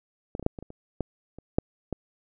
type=clicks; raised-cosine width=2 ms; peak=-19 / -21 / -24 / -8 / -24 / -27 / -29 / -14 / -29 / -7 / -16 dBFS; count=11; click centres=0.351 / 0.396 / 0.427 / 0.464 / 0.588 / 0.626 / 0.704 / 1.007 / 1.386 / 1.585 / 1.927 s; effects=none